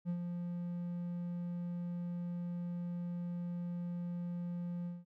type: tone with ADSR envelope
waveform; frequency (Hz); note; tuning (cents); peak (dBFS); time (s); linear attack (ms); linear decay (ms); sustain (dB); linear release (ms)
triangle; 174.61; F3; 0; -30; 0.05-5.05; 42; 77; -5; 190
effects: none